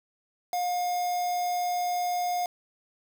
triangle tone with quantisation, 713 Hz, F5, 36 cents sharp, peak -24 dBFS, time 0.53-2.46 s, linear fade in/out 2 ms, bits 6, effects none

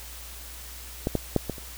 clicks, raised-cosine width 2 ms, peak -11 / -10 / -7 / -15 / -28 dBFS, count 5, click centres 1.071 / 1.153 / 1.363 / 1.497 / 1.582 s, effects added 60 Hz sine -43 dBFS peak until 1.77 s + white hiss -43 dBFS RMS until 1.77 s

